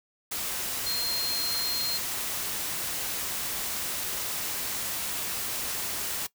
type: tone in noise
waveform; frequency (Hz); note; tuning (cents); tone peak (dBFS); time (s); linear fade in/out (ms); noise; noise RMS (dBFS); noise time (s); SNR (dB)
sine; 4200; C8; +6; -28; 0.86-1.98; 10; white; -32; 0.31-6.27; +1
effects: noise-tail reverb RT60 0.1 s tail -19 dB re dry